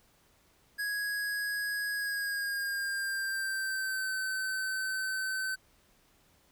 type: tone with pitch glide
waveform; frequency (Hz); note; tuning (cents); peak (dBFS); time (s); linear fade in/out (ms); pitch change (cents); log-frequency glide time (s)
square; 1661.2 to 1532.2; G#6 to G6; 0 to -40; -32; 0.78-5.56; 20; -140; 1.93-4.12
effects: pink hiss -66 dBFS RMS until 6.51 s